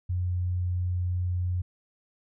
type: tone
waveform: sine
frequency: 89.7 Hz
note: F2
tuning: 47 cents sharp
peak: -25 dBFS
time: 0.09-1.62 s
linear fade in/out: 10 ms
effects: none